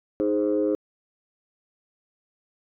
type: chord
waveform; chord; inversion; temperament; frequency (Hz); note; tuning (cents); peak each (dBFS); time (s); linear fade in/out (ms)
sine; Ab major; second; equal; 311.1 / 415.3 / 523.3; Eb4 / Ab4 / C5; 0 / 0 / 0; -23 / -24 / -25; 0.2-0.75; 0
effects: tanh soft clip ceiling -14 dBFS